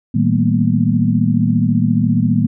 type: tone cluster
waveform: sine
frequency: 113.8 / 158.4 / 195.7 / 227.3 / 242 Hz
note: A#2 / D#3 / G3 / A#3 / B3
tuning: -41 / +31 / -3 / -43 / -35 cents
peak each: -18 dBFS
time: 0.14-2.47 s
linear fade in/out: 10 ms
effects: none